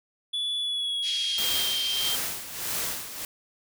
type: tone with pitch glide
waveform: triangle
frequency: 3433 to 3166 Hz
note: A7 to G7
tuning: -43 to +17 cents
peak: -25 dBFS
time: 0.33-2.16 s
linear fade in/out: 10 ms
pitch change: -140 cents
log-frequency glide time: 0.6-1.67 s
type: band-pass noise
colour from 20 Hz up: white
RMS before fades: -34 dBFS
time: 1.02-2.15 s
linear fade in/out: 50 ms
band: 2800 to 5000 Hz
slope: 24 dB/octave
type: noise with tremolo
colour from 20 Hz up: white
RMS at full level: -29 dBFS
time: 1.38-3.25 s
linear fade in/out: 2 ms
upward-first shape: sine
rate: 1.6 Hz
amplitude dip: 70%
effects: none